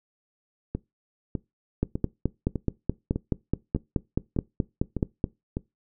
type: two click trains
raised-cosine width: 3 ms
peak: -15 / -10 dBFS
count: 9 / 17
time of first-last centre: 0.75-5.569 / 1.83-5.242 s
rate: 1.66 / 4.69 Hz
effects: noise-tail reverb RT60 0.2 s tail -21 dB re dry